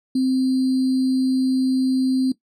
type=tone with sample-and-hold; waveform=sine; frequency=260.3 Hz; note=C4; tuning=9 cents flat; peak=-16 dBFS; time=0.15-2.32 s; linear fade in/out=5 ms; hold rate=4410 Hz; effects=noise-tail reverb RT60 0.1 s tail -17 dB re dry + low-pass 8000 Hz 12 dB/octave